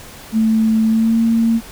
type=tone with pitch glide; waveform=sine; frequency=221.2 to 228.1 Hz; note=A3 to A#3; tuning=+9 to -37 cents; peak=-11 dBFS; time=0.32-1.61 s; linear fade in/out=50 ms; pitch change=+54 cents; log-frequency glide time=0.87-1.19 s; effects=pink hiss -37 dBFS RMS until 1.71 s